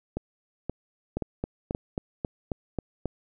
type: two click trains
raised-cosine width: 2 ms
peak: -15 / -16 dBFS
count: 8 / 4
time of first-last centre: 1.17-3.057 / 0.17-1.749 s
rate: 3.71 / 1.9 Hz
effects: none